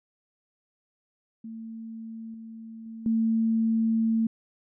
sine tone with level steps, 224.8 Hz, A3, 37 cents sharp, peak -36 / -39 / -37 / -21 dBFS, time 1.44-4.27 s, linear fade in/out 5 ms, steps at 2.34 / 2.86 / 3.06 s, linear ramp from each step 2 ms, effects none

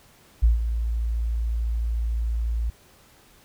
sine tone with ADSR envelope, 56.9 Hz, A#1, 41 cents flat, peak -11 dBFS, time 0.42-2.7 s, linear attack 19 ms, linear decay 140 ms, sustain -11 dB, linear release 4 ms, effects tanh soft clip ceiling -9 dBFS + pink hiss -55 dBFS RMS until 3.44 s

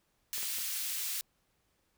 white high-pass noise, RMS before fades -36 dBFS, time 0.33-1.21 s, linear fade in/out 0 ms, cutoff 2200 Hz, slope 12 dB/octave
clicks, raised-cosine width 0.5 ms, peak -33 dBFS, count 3, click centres 0.38 / 0.43 / 0.584 s
effects pink hiss -75 dBFS RMS until 1.97 s

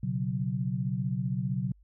sine chord, B suspended second, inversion none, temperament just, 123.47 / 138.9 / 185.21 Hz, B2 / C#3 / F#3, 0 / +4 / +2 cents, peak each -32 dBFS, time 0.03-1.72 s, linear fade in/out 5 ms, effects added 50 Hz sine -56 dBFS peak until 1.83 s

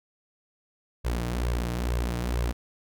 sawtooth tone with flanger, 59.6 Hz, A#1, 39 cents sharp, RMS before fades -28 dBFS, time 1.04-2.53 s, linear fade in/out 20 ms, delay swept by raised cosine 1.8 to 6.6 ms, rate 2.2 Hz, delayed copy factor +0.7, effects none

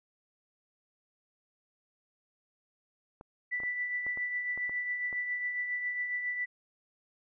clicks, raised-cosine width 1 ms, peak -33 dBFS, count 8, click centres 3.211 / 3.602 / 3.635 / 4.066 / 4.174 / 4.576 / 4.695 / 5.128 s
sine tone with tremolo, 1974 Hz, B6, 1 cent flat, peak -29 dBFS, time 3.51-6.46 s, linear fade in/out 20 ms, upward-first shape triangle, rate 7.3 Hz, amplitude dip 50%
effects none

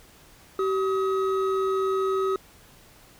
triangle tone pair together, 383.9 / 1268.4 Hz, G4 / D#6, -36 / +33 cents, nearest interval octave + major sixth, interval 2069 cents, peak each -21 / -27 dBFS, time 0.59-2.36 s, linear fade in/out 2 ms, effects pink hiss -53 dBFS RMS until 3.19 s

